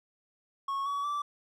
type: tone with pitch steps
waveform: triangle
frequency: 1100 / 1131.6 / 1164.1 Hz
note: C#6 / C#6 / D6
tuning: -14 / +35 / -16 cents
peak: -28 dBFS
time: 0.68-1.22 s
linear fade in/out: 5 ms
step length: 180 ms
effects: none